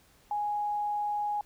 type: tone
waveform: sine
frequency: 830 Hz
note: G#5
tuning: 1 cent flat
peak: -28 dBFS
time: 0.31-1.41 s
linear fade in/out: 2 ms
effects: pink hiss -62 dBFS RMS until 1.45 s